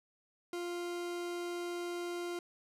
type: tone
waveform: 40% pulse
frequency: 349.2 Hz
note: F4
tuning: in tune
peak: -36 dBFS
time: 0.53-2.39 s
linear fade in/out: 2 ms
effects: low-pass 12000 Hz 12 dB/octave